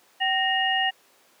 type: tone cluster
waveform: sine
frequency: 766 / 1854 / 2853 Hz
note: G5 / A#6 / F7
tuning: -40 / -10 / +36 cents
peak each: -25 dBFS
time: 0.2-0.91 s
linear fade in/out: 20 ms
effects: pink hiss -58 dBFS RMS until 1.4 s + high-pass 400 Hz 12 dB/octave